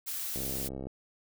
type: noise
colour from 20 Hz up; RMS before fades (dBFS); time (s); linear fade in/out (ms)
blue; -36; 0.06-0.69; 20
type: click train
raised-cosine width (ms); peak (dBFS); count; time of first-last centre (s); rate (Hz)
2; -26; 35; 0.36-0.87; 66.7
effects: none